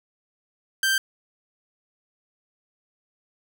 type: tone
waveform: sawtooth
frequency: 1568 Hz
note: G6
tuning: in tune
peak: -16 dBFS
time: 0.83-0.98 s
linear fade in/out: 2 ms
effects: none